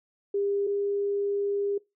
sine tone pair in turn, 401.6 / 403.2 Hz, G4 / G4, +42 / +49 cents, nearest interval unison, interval 7 cents, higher second, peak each -24 / -25 dBFS, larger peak first, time 0.34-0.67 / 0.67-1.78 s, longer second, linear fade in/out 5 ms, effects noise-tail reverb RT60 0.2 s tail -21 dB re dry

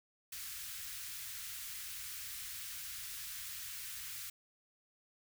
white band-stop noise, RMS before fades -45 dBFS, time 0.32-4.3 s, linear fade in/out 5 ms, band 120 to 1400 Hz, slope 24 dB/octave, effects none

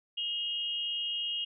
sine tone pair together, 2861 / 3226 Hz, F7 / G7, +41 / +49 cents, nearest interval major second, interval 208 cents, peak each -32 / -37 dBFS, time 0.17-1.45 s, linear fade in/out 10 ms, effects none

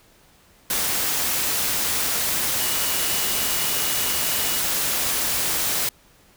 sine tone in noise, 2910 Hz, F#7, 29 cents flat, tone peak -34 dBFS, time 2.6-4.59 s, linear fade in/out 2 ms, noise white, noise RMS -23 dBFS, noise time 0.7-5.89 s, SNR -14 dB, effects pink hiss -55 dBFS RMS until 6.36 s

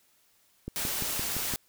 click train, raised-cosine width 3 ms, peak -22 dBFS, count 6, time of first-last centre 0.68-1.538 s, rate 5.83 Hz
white noise, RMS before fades -32 dBFS, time 0.76-1.56 s, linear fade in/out 0 ms
effects white hiss -66 dBFS RMS until 1.68 s

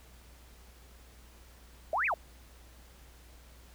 sine exponential two-way sweep, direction up then down, 587.3 to 2637 to 587.3 Hz, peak -27 dBFS, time 1.93-2.14 s, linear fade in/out 2 ms, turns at 2.06 s, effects added 60 Hz sine -54 dBFS peak until 3.74 s + pink hiss -59 dBFS RMS until 3.74 s

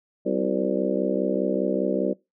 harmonic tone with a mistuned harmonic, 65 Hz, C2, 11 cents flat, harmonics 3 / 4 / 5 / 6 / 7 / 8 / 9, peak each -29 / -29 / -29 / -29 / -29 / -29 / -29 dBFS, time 0.25-2.14 s, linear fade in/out 20 ms, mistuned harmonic 6, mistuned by -70 cents, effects noise-tail reverb RT60 0.2 s tail -21 dB re dry

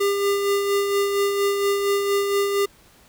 square tone with tremolo, 400.9 Hz, G4, 39 cents sharp, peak -18 dBFS, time 0-2.66 s, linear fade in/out 10 ms, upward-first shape sine, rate 4.3 Hz, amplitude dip 40%, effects pink hiss -53 dBFS RMS until 3.08 s

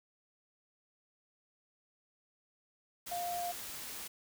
sine tone in noise, 702 Hz, F5, 9 cents sharp, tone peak -35 dBFS, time 3.11-3.52 s, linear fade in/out 10 ms, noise white, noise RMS -44 dBFS, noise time 3.06-4.08 s, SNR +6 dB, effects none

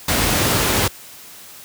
pink noise, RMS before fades -17 dBFS, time 0.08-0.88 s, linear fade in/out 5 ms, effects white hiss -40 dBFS RMS until 1.64 s + high-pass 60 Hz 12 dB/octave

